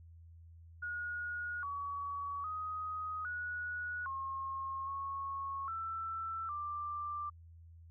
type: tone with pitch steps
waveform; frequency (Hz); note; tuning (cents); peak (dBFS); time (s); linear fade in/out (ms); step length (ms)
sine; 1444 / 1131 / 1254 / 1462 / 1077 / 1098 / 1332 / 1181; F#6 / C#6 / D#6 / F#6 / C6 / C#6 / E6 / D6; -43 / +34 / +13 / -21 / +50 / -17 / +18 / +9; -37; 0.82-7.3; 10; 810
effects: added 83 Hz sine -53 dBFS peak until 7.9 s